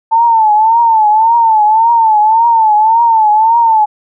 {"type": "tone with vibrato", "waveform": "sine", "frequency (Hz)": 889, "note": "A5", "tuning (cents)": 18, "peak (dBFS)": -5, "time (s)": [0.11, 3.86], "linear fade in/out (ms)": 20, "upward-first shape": "triangle", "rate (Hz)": 1.8, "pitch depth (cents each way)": 110, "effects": []}